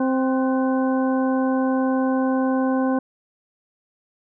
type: harmonic tone with a mistuned harmonic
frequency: 261.6 Hz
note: C4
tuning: in tune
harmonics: 1 / 2 / 3 / 4 / 6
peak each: -19 / -25 / -29 / -31 / -35 dBFS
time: 0-2.99 s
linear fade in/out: 5 ms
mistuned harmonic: 6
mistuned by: -70 cents
effects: none